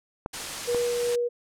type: clicks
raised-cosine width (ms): 1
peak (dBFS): -16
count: 2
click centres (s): 0.261 / 0.747
type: noise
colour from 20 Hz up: white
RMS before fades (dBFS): -33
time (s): 0.33-1.16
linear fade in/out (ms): 10
type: tone with tremolo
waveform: sine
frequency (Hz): 480.7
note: B4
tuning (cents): -47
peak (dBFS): -22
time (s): 0.67-1.29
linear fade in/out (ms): 20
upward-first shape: triangle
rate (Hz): 2.6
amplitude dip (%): 30
effects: low-pass 9000 Hz 12 dB/octave